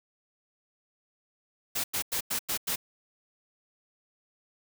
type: noise bursts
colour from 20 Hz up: white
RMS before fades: -30 dBFS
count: 6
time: 1.75-2.76 s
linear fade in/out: 10 ms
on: 90 ms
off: 94 ms
effects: none